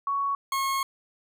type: tone pair in turn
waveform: sine / 40% pulse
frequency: 1116 / 1086.1 Hz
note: C#6 / C#6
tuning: +11 / -36 cents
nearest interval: unison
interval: 47 cents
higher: first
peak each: -24 dBFS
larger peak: neither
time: 0.07-0.35 / 0.52-0.83 s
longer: second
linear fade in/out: 2 ms
effects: none